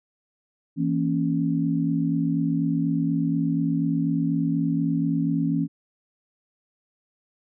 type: chord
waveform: sine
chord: A# diminished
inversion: second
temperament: equal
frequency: 164.81 / 233.1 / 277.2 Hz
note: E3 / A#3 / C#4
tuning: 0 / 0 / 0 cents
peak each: -24 / -28 / -24 dBFS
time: 0.76-5.68 s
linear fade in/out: 50 ms
effects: none